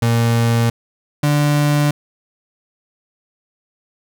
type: tone pair in turn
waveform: 35% pulse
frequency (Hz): 116.54 / 146.83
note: A#2 / D3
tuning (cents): 0 / 0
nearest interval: major third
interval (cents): 400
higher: second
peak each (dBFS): -11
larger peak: neither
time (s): 0.02-0.7 / 1.23-1.91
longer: neither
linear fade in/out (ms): 5
effects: none